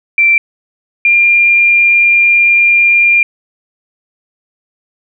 sine tone pair in turn, 2349 / 2397 Hz, D7 / D7, 0 / +35 cents, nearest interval unison, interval 35 cents, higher second, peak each -5 dBFS, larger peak neither, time 0.18-0.38 / 1.05-3.23 s, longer second, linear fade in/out 2 ms, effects none

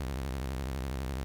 sawtooth tone with vibrato, 66 Hz, C2, 16 cents sharp, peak -29 dBFS, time 0-1.24 s, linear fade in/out 0 ms, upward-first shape square, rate 12 Hz, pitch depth 130 cents each way, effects 10-bit

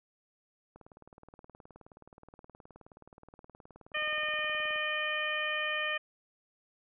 click train, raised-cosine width 1 ms, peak -38 dBFS, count 77, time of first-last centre 0.76-4.76 s, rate 19 Hz
harmonic tone, 610 Hz, D#5, 34 cents flat, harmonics 1 / 2 / 3 / 4 / 5, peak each -39 / -39 / -34 / -36 / -38 dBFS, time 3.94-5.98 s, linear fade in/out 10 ms
effects none

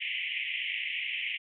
pink band-pass noise, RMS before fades -34 dBFS, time 0-1.38 s, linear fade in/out 20 ms, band 2000 to 3100 Hz, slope 96 dB/octave, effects none

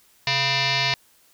sine tone with frequency modulation, 979 Hz, B5, 15 cents flat, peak -19 dBFS, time 0.27-0.94 s, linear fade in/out 2 ms, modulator 556 Hz, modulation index 7.3, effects white hiss -58 dBFS RMS until 1.33 s

